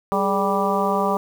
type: harmonic tone with a mistuned harmonic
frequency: 196 Hz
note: G3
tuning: in tune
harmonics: 1 / 2 / 3 / 4 / 5 / 6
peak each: -25 / -25 / -25 / -25 / -25 / -25 dBFS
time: 0.12-1.17 s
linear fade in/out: 0 ms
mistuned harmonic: 2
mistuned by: +97 cents
effects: 7-bit